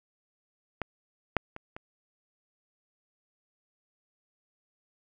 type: clicks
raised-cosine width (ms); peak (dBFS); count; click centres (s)
0.5; -16 / -8 / -25 / -25; 4; 0.817 / 1.367 / 1.564 / 1.765
effects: none